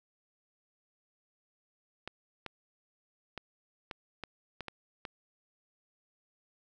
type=clicks; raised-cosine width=0.3 ms; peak=-23 dBFS; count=8; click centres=2.076 / 2.463 / 3.377 / 3.912 / 4.237 / 4.607 / 4.683 / 5.052 s; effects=none